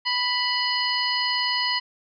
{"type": "harmonic tone with a mistuned harmonic", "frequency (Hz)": 987.8, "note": "B5", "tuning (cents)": 0, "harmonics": [1, 2, 3, 4, 5], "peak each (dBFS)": [-28, -28, -28, -28, -28], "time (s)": [0.05, 1.8], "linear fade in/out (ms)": 20, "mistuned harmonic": 4, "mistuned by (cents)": 130, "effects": []}